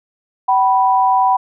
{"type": "tone pair together", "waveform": "sine", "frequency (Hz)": [763.5, 985], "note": ["G5", "B5"], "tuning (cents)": [-46, -5], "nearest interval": "major third", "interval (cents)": 441, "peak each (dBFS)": -13, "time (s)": [0.48, 1.37], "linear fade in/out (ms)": 10, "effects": []}